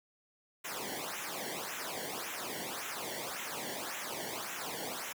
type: noise with flanger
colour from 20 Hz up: pink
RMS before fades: -40 dBFS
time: 0.64-5.13 s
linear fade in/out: 10 ms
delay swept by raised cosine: 0.21 to 0.81 ms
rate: 1.8 Hz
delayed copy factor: -0.85
effects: high-pass 150 Hz 12 dB/octave